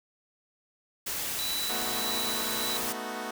white noise, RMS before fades -33 dBFS, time 1.06-2.93 s, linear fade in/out 10 ms
sine tone with tremolo, 3951 Hz, B7, in tune, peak -31 dBFS, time 1.39-2.77 s, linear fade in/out 0 ms, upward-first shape sine, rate 1.6 Hz, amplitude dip 45%
10% pulse chord, B dominant seventh, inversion third, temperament equal, 220 / 246.9 / 311.1 / 370 Hz, A3 / B3 / D#4 / F#4, 0 / 0 / 0 / 0 cents, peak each -30 / -31 / -34 / -33 dBFS, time 1.69-3.31 s, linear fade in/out 5 ms
effects none

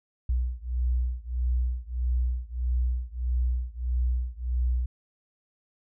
sine beating tone pair, 60.8 / 62.4 Hz, B1 / B1, -26 / +19 cents, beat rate 1.6 Hz, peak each -27 / -28 dBFS, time 0.29-4.86 s, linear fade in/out 5 ms, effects none

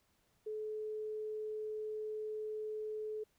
sine tone, 430 Hz, A4, 40 cents flat, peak -38 dBFS, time 0.46-3.24 s, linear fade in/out 10 ms, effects pink hiss -75 dBFS RMS until 3.38 s

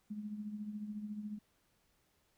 sine tone with tremolo, 210 Hz, G#3, 19 cents sharp, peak -37 dBFS, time 0.1-1.39 s, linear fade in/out 10 ms, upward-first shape triangle, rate 14 Hz, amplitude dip 65%, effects pink hiss -75 dBFS RMS until 2.37 s

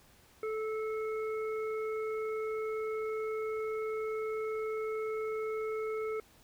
harmonic tone, 436.3 Hz, A4, 15 cents flat, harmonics 1 / 3 / 5, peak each -33 / -43 / -47 dBFS, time 0.43-6.2 s, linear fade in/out 2 ms, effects pink hiss -62 dBFS RMS until 6.43 s

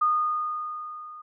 sine tone with level ramp, 1228 Hz, D#6, 23 cents flat, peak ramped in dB -18 to -40 dBFS, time 0.01-1.22 s, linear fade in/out 10 ms, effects none

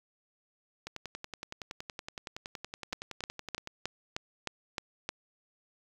two click trains, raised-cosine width 0.2 ms, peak -16 / -22 dBFS, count 8 / 31, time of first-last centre 2.93-5.09 / 0.87-3.674 s, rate 3.24 / 10.7 Hz, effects 8-bit

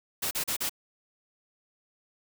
white noise bursts, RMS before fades -30 dBFS, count 4, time 0.22-0.695 s, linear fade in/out 10 ms, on 91 ms, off 37 ms, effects none

